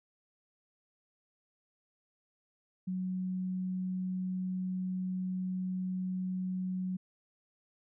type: tone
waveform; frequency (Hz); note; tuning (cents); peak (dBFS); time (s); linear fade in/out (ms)
sine; 184.9; F#3; -1; -32; 2.87-6.97; 10
effects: none